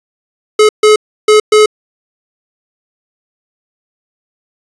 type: tone bursts at uneven times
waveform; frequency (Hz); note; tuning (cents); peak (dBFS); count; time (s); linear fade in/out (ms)
square; 426.7; G#4; +47; -4; 4; 0.59-0.69 / 0.83-0.96 / 1.28-1.4 / 1.52-1.66; 5
effects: resampled to 22050 Hz + 7-bit